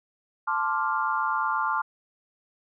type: chord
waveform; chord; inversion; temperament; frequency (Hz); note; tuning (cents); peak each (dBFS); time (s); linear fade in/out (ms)
sine; D minor seventh; second; equal; 880 / 1046.5 / 1174.7 / 1396.9; A5 / C6 / D6 / F6; 0 / 0 / 0 / 0; -29; 0.47-1.82; 10
effects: none